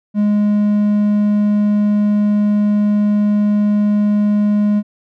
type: tone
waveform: triangle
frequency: 207.7 Hz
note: G#3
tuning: in tune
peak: -9 dBFS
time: 0.14-4.83 s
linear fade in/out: 50 ms
effects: none